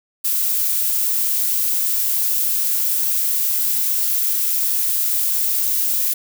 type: noise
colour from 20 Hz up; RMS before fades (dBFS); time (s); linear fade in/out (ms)
violet; -19; 0.24-6.14; 10
effects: none